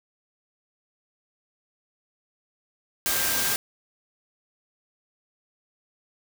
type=tone in noise; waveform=sine; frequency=1588 Hz; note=G6; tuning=22 cents sharp; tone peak=-34 dBFS; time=3.06-3.56 s; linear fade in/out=0 ms; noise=white; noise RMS=-25 dBFS; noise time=3.06-3.56 s; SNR=-12 dB; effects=none